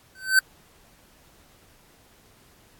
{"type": "tone with exponential growth", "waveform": "square", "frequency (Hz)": 1536, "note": "G6", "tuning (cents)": -36, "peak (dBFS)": -12, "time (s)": [0.15, 0.39], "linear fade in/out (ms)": 2, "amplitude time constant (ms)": 52, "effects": ["pink hiss -57 dBFS RMS until 2.79 s", "AAC 64 kbps"]}